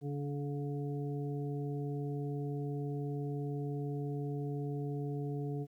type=harmonic tone with a mistuned harmonic; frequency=142.9 Hz; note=D3; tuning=47 cents flat; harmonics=1 / 2 / 3 / 5; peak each=-36 / -42 / -42 / -51 dBFS; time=0.01-5.67 s; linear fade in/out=50 ms; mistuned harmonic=2; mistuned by=+18 cents; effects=12-bit